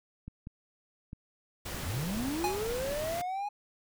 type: clicks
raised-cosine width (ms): 5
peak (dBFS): -29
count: 8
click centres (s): 0.28 / 0.471 / 1.131 / 1.746 / 1.836 / 2.164 / 2.204 / 2.283
type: noise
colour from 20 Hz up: pink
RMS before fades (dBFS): -39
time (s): 1.65-3.22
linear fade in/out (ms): 10
type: linear sweep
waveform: triangle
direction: up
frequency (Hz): 73 to 836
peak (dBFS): -30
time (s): 1.85-3.49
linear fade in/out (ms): 10
type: tone with exponential decay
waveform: square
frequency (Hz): 830.6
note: G#5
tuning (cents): 0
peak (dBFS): -27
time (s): 2.44-2.74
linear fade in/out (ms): 1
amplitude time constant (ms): 65
effects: none